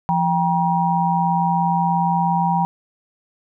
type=tone cluster; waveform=sine; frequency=171.4 / 790 / 953 Hz; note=F3 / G5 / A#5; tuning=-32 / +13 / +38 cents; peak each=-20 dBFS; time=0.09-2.65 s; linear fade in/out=0 ms; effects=none